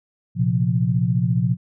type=chord; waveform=sine; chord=Bb suspended second; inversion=none; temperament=just; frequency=116.54 / 131.11 / 174.81 Hz; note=Bb2 / C3 / F3; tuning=0 / +4 / +2 cents; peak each=-21 dBFS; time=0.35-1.57 s; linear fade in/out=50 ms; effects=none